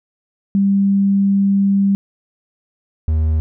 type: tone pair in turn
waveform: sine / triangle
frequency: 197.6 / 78.56 Hz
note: G3 / D#2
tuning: +14 / +17 cents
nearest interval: octave + major third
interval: 1597 cents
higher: first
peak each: -11 dBFS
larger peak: neither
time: 0.55-1.95 / 3.08-3.4 s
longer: first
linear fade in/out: 0 ms
effects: none